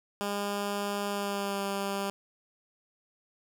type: tone with pitch glide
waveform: 10% pulse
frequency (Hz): 202.7 to 198.18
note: G#3 to G3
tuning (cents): -42 to +19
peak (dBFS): -22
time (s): 0.21-2.1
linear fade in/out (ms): 0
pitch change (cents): -39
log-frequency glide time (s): 1.08-1.63
effects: none